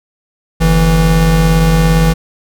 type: tone pair together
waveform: square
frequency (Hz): 48.56 / 163.2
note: G1 / E3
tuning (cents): -16 / -17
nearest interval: octave + major sixth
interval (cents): 2099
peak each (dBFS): -12 / -10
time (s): 0.6-2.14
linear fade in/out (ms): 20
effects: none